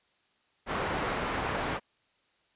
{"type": "low-pass noise", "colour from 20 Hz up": "white", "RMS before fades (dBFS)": -32, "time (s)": [0.66, 1.8], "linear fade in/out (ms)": 50, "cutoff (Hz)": 1400, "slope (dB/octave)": 12, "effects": ["white hiss -70 dBFS RMS until 2.55 s", "resampled to 8000 Hz"]}